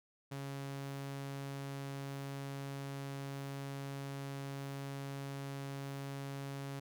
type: tone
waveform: sawtooth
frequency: 138.4 Hz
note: C#3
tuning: 2 cents flat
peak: -37 dBFS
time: 0.31-6.8 s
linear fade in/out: 10 ms
effects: none